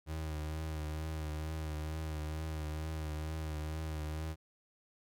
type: tone with vibrato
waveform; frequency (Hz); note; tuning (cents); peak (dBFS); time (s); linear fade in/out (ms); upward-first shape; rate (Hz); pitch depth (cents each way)
35% pulse; 77.78; D#2; 0; -35; 0.06-4.36; 50; triangle; 2.2; 41
effects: none